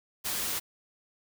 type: noise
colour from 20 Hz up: white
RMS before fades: -32 dBFS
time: 0.24-0.6 s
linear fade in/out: 20 ms
effects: none